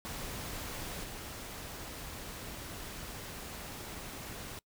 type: noise with level steps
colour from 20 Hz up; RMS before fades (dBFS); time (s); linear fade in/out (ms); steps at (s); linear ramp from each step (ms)
pink; -41 / -44; 0.05-4.59; 0; 1.03; 10
effects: noise-tail reverb RT60 0.1 s tail -24 dB re dry